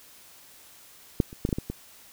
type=clicks; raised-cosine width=3 ms; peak=-7 / -28 / -11 / -18 / -11 / -16 / -18 dBFS; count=7; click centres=1.202 / 1.329 / 1.451 / 1.49 / 1.528 / 1.585 / 1.7 s; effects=white hiss -52 dBFS RMS until 2.12 s